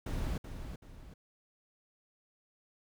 brown noise with echo, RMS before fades -35 dBFS, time 0.06-0.38 s, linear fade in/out 5 ms, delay 380 ms, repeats 2, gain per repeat -8 dB, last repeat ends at 1.14 s, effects none

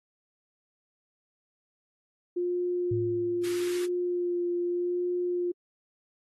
sine tone with vibrato, 352.9 Hz, F4, 18 cents sharp, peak -26 dBFS, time 2.36-5.52 s, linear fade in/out 10 ms, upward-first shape sine, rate 0.81 Hz, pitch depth 15 cents each way
sine tone with exponential decay, 110 Hz, A2, in tune, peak -27 dBFS, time 2.91-3.79 s, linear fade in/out 5 ms, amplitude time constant 190 ms
pink high-pass noise, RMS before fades -42 dBFS, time 3.43-3.87 s, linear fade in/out 20 ms, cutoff 1300 Hz, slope 24 dB/octave
effects AAC 32 kbps

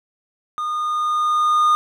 triangle tone with level ramp, 1223 Hz, D#6, 30 cents flat, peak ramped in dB -20 to -10 dBFS, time 0.58-1.75 s, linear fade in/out 0 ms, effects none

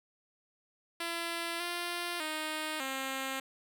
5% pulse tone with pitch steps, 337.5 / 348.2 / 310.3 / 266.9 Hz, E4 / F4 / D#4 / C4, +41 / -5 / -5 / +35 cents, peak -23 dBFS, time 1-3.4 s, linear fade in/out 5 ms, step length 600 ms, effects none

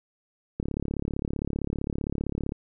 click train, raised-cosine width 3 ms, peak -16 dBFS, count 69, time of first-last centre 0.6-2.521 s, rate 35.4 Hz, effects none

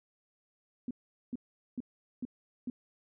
sine tone bursts, 246.9 Hz, B3, in tune, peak -33 dBFS, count 5, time 0.88-2.7 s, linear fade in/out 2 ms, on 28 ms, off 420 ms, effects none

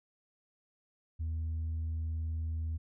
sine tone, 80.4 Hz, E2, 43 cents flat, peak -30 dBFS, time 1.19-2.78 s, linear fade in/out 20 ms, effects tanh soft clip ceiling -31 dBFS

